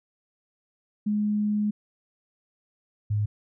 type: tone pair in turn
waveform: sine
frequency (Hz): 209.3 / 104.65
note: G#3 / G#2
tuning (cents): +14 / +14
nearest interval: octave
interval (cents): 1200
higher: first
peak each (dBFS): -22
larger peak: neither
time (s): 1.06-1.71 / 3.1-3.26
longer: first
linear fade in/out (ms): 10
effects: none

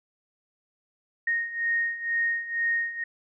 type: beating tone pair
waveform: sine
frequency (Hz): 1857 / 1859.1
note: A#6 / A#6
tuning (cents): -7 / -5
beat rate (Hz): 2.1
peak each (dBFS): -30 / -26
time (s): 1.27-3.04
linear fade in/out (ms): 5
effects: none

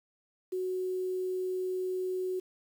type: tone with quantisation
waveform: sine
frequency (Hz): 370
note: F#4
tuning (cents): 0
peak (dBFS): -30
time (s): 0.52-2.4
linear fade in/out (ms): 10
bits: 9
effects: none

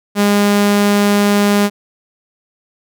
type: tone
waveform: sawtooth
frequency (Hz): 204.1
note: G#3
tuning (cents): -30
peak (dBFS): -6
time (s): 0.15-1.7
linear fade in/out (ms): 50
effects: none

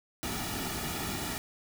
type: noise with comb filter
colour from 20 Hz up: pink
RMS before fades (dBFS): -35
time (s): 0.23-1.38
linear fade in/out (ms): 0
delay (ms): 1.9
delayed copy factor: -0.65
effects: none

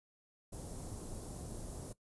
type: band-stop noise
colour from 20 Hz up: pink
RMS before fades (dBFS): -45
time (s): 0.52-1.93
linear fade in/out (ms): 10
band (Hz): 560 to 9600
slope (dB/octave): 12
effects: noise-tail reverb RT60 0.1 s tail -17 dB re dry + resampled to 24000 Hz

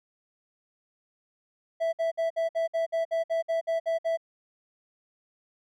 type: tone bursts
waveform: triangle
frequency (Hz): 659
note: E5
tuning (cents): -1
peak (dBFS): -22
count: 13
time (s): 1.8-4.174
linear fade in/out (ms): 20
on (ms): 130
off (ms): 57
effects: none

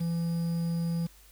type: tone with quantisation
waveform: triangle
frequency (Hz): 168.2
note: E3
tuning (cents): +35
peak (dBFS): -25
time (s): 0-1.07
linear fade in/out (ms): 10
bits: 8
effects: added 50 Hz sine -56 dBFS peak until 1.31 s + white hiss -58 dBFS RMS until 1.31 s

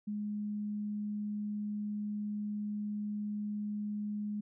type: tone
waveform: sine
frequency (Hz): 208.5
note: G#3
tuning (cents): +7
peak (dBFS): -34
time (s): 0.07-4.41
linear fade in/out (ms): 10
effects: none

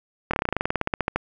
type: slowing click train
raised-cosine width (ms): 0.5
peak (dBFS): -7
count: 19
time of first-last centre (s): 0.31-1.16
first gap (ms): 25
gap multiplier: 1.07
effects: none

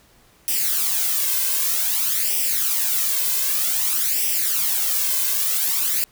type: noise with flanger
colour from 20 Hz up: blue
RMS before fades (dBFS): -21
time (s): 0.48-6.04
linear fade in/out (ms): 0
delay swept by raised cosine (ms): 0.36 to 1.96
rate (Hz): 0.53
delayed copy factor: +0.7
effects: pink hiss -55 dBFS RMS until 6.11 s

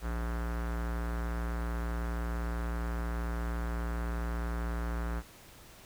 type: tone with low-pass filter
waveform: square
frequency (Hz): 58.27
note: A#1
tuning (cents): 0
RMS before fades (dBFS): -34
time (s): 0.01-5.23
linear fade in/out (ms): 50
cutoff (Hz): 1500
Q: 2.5
effects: pink hiss -54 dBFS RMS until 5.85 s

